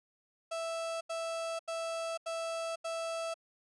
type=tone bursts; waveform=35% pulse; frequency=659.3 Hz; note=E5; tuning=in tune; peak=-33 dBFS; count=5; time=0.51-3.342 s; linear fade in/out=10 ms; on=500 ms; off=83 ms; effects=resampled to 24000 Hz